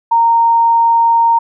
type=tone; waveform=sine; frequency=925 Hz; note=A#5; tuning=14 cents flat; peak=-7 dBFS; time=0.11-1.39 s; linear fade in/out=10 ms; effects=none